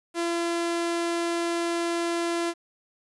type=tone; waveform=sawtooth; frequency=340.1 Hz; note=F4; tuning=46 cents flat; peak=-21 dBFS; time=0.14-2.54 s; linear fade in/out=50 ms; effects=resampled to 24000 Hz + 9-bit

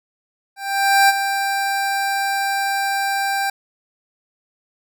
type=tone with ADSR envelope; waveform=25% pulse; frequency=789 Hz; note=G5; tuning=11 cents sharp; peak=-6 dBFS; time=0.56-3.5 s; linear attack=530 ms; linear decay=28 ms; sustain=-9 dB; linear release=4 ms; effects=none

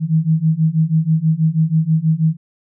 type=beating tone pair; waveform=sine; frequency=156.3 / 162.5 Hz; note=D#3 / E3; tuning=+8 / -24 cents; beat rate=6.2 Hz; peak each=-16 / -15 dBFS; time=0-2.37 s; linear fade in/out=50 ms; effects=none

